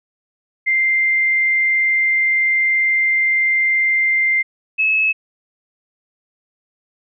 sine tone pair in turn, 2093 / 2589 Hz, C7 / E7, 0 / -32 cents, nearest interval major third, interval 368 cents, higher second, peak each -13 dBFS, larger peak neither, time 0.66-4.43 / 4.78-5.13 s, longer first, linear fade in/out 20 ms, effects none

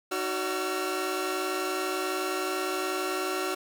sawtooth tone cluster, 309.7 / 372.4 / 568 / 1359 Hz, D#4 / F#4 / C#5 / F6, -8 / +11 / +42 / -48 cents, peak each -33 / -27 / -34 / -30 dBFS, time 0.11-3.55 s, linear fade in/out 10 ms, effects none

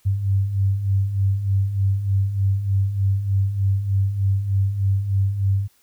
sine beating tone pair, 95.5 / 98.8 Hz, G2 / G2, -45 / +14 cents, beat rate 3.3 Hz, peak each -25 / -18 dBFS, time 0.05-5.68 s, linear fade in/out 20 ms, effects white hiss -60 dBFS RMS until 5.82 s

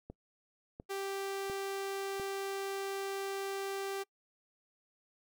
click train, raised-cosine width 2 ms, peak -31 dBFS, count 4, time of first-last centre 0.1-2.198 s, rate 1.43 Hz
sawtooth tone, 392 Hz, G4, in tune, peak -32 dBFS, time 0.89-4.04 s, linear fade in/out 20 ms
effects noise-tail reverb RT60 0.1 s tail -25 dB re dry

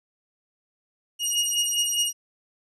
20% pulse beating tone pair, 2868 / 2872.9 Hz, F7 / F7, +45 / +48 cents, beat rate 4.9 Hz, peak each -20 dBFS, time 1.19-2.13 s, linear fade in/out 50 ms, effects resampled to 32000 Hz

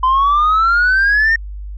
sine exponential sweep, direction up, 1019 to 1847 Hz, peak -8 dBFS, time 0.03-1.36 s, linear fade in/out 5 ms, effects tanh soft clip ceiling -8 dBFS + added 50 Hz sine -25 dBFS peak until 1.77 s

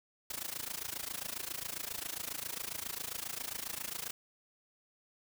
white noise with amplitude modulation, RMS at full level -37 dBFS, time 0.3-4.11 s, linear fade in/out 5 ms, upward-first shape sine, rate 27.4 Hz, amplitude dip 90%, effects none

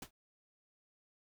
pink noise with exponential decay, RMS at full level -40 dBFS, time 0.02-0.11 s, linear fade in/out 5 ms, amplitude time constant 19 ms, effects none

